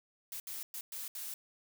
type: noise bursts at uneven times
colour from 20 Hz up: blue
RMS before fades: -42 dBFS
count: 5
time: 0.32-0.4 / 0.47-0.63 / 0.74-0.81 / 0.92-1.08 / 1.15-1.34 s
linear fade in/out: 2 ms
effects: none